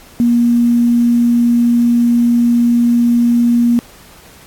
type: tone with quantisation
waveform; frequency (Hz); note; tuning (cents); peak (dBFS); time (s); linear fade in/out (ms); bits
sine; 237.7; A#3; +34; -8; 0.2-3.79; 0; 6
effects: pink hiss -41 dBFS RMS until 4.46 s + AAC 64 kbps